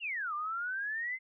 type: exponential two-way sweep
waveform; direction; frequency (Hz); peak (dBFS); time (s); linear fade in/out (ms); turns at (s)
sine; down then up; 2929 to 1174 to 2093; -33; 0-1.19; 50; 0.34
effects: none